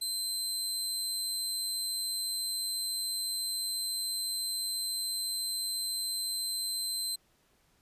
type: tone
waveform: 25% pulse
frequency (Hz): 4097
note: C8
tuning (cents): -37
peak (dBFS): -27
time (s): 0.01-7.16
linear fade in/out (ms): 10
effects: pink hiss -69 dBFS RMS until 7.81 s + resampled to 32000 Hz